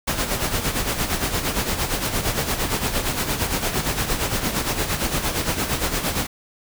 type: noise with tremolo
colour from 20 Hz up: pink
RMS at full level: -21 dBFS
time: 0.07-6.27 s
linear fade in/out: 10 ms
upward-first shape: sine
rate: 8.7 Hz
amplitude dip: 60%
effects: none

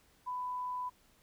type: tone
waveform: sine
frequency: 997 Hz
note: B5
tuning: 16 cents sharp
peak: -35 dBFS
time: 0.26-0.9 s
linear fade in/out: 20 ms
effects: pink hiss -67 dBFS RMS until 1.22 s

